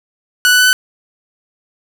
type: tone with pitch steps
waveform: sawtooth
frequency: 1480 / 1488.6 / 1497.2 / 1505.9 Hz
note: F#6 / F#6 / F#6 / F#6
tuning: 0 / +10 / +20 / +30 cents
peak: -4 dBFS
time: 0.45-0.73 s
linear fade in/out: 0 ms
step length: 70 ms
effects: none